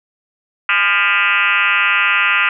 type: tone with frequency modulation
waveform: sine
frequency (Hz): 1973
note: B6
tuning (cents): -2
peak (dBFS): -11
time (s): 0.69-2.49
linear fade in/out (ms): 2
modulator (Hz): 190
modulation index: 4.3
effects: none